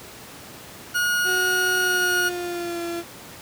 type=tone; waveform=40% pulse; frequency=1443 Hz; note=F#6; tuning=44 cents flat; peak=-19 dBFS; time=0.94-2.3 s; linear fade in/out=20 ms
type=tone with pitch glide; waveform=35% pulse; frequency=370 to 341.3 Hz; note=F#4 to F4; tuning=0 to -40 cents; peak=-25 dBFS; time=1.24-3.04 s; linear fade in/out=50 ms; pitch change=-140 cents; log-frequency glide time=1.79-2.81 s
effects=pink hiss -41 dBFS RMS until 3.41 s + high-pass 100 Hz 12 dB/octave